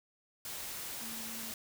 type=tone in noise; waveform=sine; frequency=226 Hz; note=A3; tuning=47 cents sharp; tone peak=-48 dBFS; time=1.01-1.52 s; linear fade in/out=2 ms; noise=white; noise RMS=-42 dBFS; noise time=0.45-1.54 s; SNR=-9 dB; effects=none